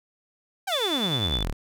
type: exponential sweep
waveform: sawtooth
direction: down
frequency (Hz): 812 to 32.7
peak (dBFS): -22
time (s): 0.67-1.53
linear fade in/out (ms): 10
type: tone with tremolo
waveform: sine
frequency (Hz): 3487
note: A7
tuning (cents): -16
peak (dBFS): -23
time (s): 0.72-1.43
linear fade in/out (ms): 2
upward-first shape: sine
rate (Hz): 10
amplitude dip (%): 65
effects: none